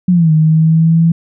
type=exponential two-way sweep; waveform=sine; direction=down then up; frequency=184.7 to 155.56 to 166.7 Hz; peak=-6 dBFS; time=0.08-1.12 s; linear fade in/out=5 ms; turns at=0.32 s; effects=none